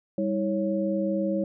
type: tone cluster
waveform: sine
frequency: 198.5 / 323 / 551 Hz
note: G3 / E4 / C#5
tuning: +22 / -35 / -11 cents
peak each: -27 / -29 / -28 dBFS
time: 0.18-1.44 s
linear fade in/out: 2 ms
effects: none